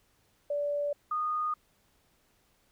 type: tone pair in turn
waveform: sine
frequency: 580 / 1231.4 Hz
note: D5 / D#6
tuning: -22 / -18 cents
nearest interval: octave + minor second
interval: 1304 cents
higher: second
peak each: -28 / -28 dBFS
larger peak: neither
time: 0.5-0.93 / 1.11-1.54 s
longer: neither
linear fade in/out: 5 ms
effects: pink hiss -69 dBFS RMS until 2.71 s